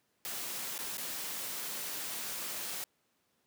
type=noise with dropouts; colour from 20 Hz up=white; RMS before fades=-39 dBFS; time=0.25-2.84 s; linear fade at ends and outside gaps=0 ms; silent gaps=0.779-0.789 / 0.971-0.981 s; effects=pink hiss -75 dBFS RMS until 3.46 s + high-pass 150 Hz 12 dB/octave